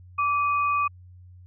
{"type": "tone pair together", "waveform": "sine", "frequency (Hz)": [1160.2, 2500], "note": ["D6", "D#7"], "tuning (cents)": [-21, 8], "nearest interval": "octave + minor second", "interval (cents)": 1329, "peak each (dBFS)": [-21, -30], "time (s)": [0.18, 0.88], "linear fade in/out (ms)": 10, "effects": ["added 90 Hz sine -45 dBFS peak until 1.46 s"]}